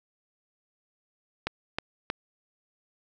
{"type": "click train", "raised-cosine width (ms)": 0.3, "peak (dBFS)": -12, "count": 3, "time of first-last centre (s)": [1.47, 2.101], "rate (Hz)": 3.17, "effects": []}